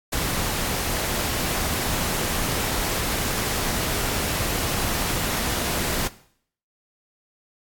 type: noise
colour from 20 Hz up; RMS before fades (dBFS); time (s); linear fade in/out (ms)
pink; -25; 0.12-6.08; 10
effects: noise-tail reverb RT60 0.6 s tail -17 dB re dry + AAC 64 kbps